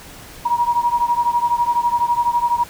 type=beating tone pair; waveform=sine; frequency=950 / 962 Hz; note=A#5 / B5; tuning=+33 / -46 cents; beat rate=12 Hz; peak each=-17 / -19 dBFS; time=0.45-2.64 s; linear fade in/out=10 ms; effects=pink hiss -39 dBFS RMS until 2.69 s